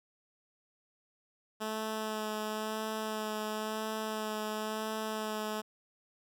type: tone with vibrato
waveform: 10% pulse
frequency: 216.4 Hz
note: A3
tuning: 29 cents flat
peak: -26 dBFS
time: 1.6-5.62 s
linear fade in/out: 20 ms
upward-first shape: sine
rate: 0.97 Hz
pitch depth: 16 cents each way
effects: none